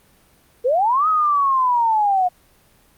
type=linear two-way sweep; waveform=sine; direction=up then down; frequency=456.1 to 1282 to 711 Hz; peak=-14 dBFS; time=0.64-2.29 s; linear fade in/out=20 ms; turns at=1.08 s; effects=pink hiss -55 dBFS RMS until 2.97 s + Opus 32 kbps